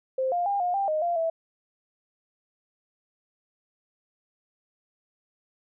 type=tone with pitch steps; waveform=sine; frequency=523 / 703 / 803 / 713 / 791 / 619 / 692 / 656 Hz; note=C5 / F5 / G5 / F5 / G5 / D#5 / F5 / E5; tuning=-1 / +11 / +41 / +36 / +15 / -9 / -16 / -9 cents; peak=-23 dBFS; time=0.18-1.3 s; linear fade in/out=5 ms; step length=140 ms; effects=none